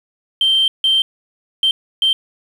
sine tone bursts at uneven times, 3136 Hz, G7, in tune, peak -10 dBFS, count 4, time 0.41-0.68 / 0.84-1.02 / 1.63-1.71 / 2.02-2.13 s, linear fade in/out 2 ms, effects tanh soft clip ceiling -7 dBFS + 7-bit

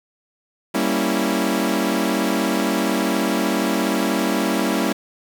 sawtooth chord, G diminished seventh, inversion none, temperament equal, 196 / 233.1 / 277.2 / 329.6 Hz, G3 / Bb3 / Db4 / Fb4, 0 / 0 / 0 / 0 cents, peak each -20 dBFS, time 0.74-4.93 s, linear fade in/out 10 ms, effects 7-bit

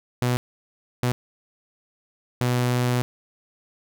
sawtooth tone bursts at uneven times, 123.47 Hz, B2, in tune, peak -16 dBFS, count 3, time 0.22-0.37 / 1.03-1.12 / 2.41-3.02 s, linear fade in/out 0 ms, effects none

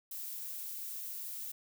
violet noise, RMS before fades -42 dBFS, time 0.11-1.52 s, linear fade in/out 5 ms, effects none

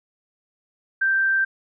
sine tone, 1568 Hz, G6, in tune, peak -17 dBFS, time 1.01-1.45 s, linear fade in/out 10 ms, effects none

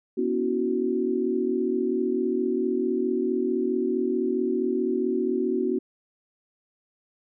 sine tone cluster, 243.9 / 279.2 / 326.8 / 371.3 Hz, B3 / C#4 / E4 / F#4, -21 / +13 / -15 / +6 cents, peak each -28 / -30 / -31 / -25 dBFS, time 0.17-5.79 s, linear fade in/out 10 ms, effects none

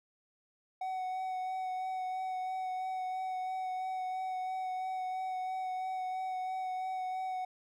triangle tone with vibrato, 747 Hz, F#5, 16 cents sharp, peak -32 dBFS, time 0.81-7.45 s, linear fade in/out 5 ms, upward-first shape sine, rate 3 Hz, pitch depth 15 cents each way, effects none

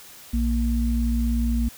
sine tone pair together, 58.36 / 233.2 Hz, A#1 / A#3, +3 / +1 cents, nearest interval 2 octaves, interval 2398 cents, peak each -21 / -24 dBFS, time 0.33-1.69 s, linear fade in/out 10 ms, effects white hiss -45 dBFS RMS until 1.77 s

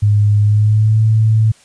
sine tone with pitch glide, 103.83 to 110 Hz, G#2 to A2, 0 to 0 cents, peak -8 dBFS, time 0.02-1.52 s, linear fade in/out 10 ms, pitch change +100 cents, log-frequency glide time 0.41-1.02 s, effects white hiss -48 dBFS RMS until 1.64 s + resampled to 22050 Hz

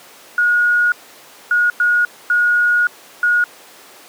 sine tone bursts at uneven times, 1444 Hz, F#6, 43 cents flat, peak -11 dBFS, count 5, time 0.38-0.92 / 1.51-1.7 / 1.8-2.05 / 2.3-2.87 / 3.23-3.44 s, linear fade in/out 2 ms, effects pink hiss -41 dBFS RMS until 4.08 s + high-pass 400 Hz 12 dB/octave

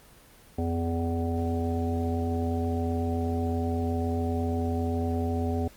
harmonic tone with a mistuned harmonic, 83.4 Hz, E2, 21 cents sharp, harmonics 1 / 3 / 5 / 7 / 9, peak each -28 / -30 / -34 / -39 / -36 dBFS, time 0.58-5.68 s, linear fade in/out 5 ms, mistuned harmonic 1, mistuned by +54 cents, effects pink hiss -54 dBFS RMS until 5.76 s + Opus 24 kbps

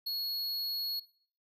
square tone, 4335 Hz, C#8, 39 cents flat, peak -33 dBFS, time 0.06-1 s, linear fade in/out 10 ms, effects noise-tail reverb RT60 0.5 s tail -19 dB re dry

